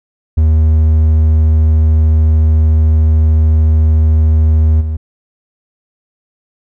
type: tone with level steps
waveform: triangle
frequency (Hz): 78.4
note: D#2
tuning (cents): +14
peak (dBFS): -4 / -12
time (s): 0.37-4.97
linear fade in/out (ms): 10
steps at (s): 4.8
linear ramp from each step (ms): 20
effects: none